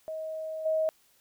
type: tone with level steps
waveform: sine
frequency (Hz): 633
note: D#5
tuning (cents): +30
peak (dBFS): -33 / -24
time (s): 0.08-0.89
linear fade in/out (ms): 0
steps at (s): 0.65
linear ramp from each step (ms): 10
effects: white hiss -65 dBFS RMS until 1.2 s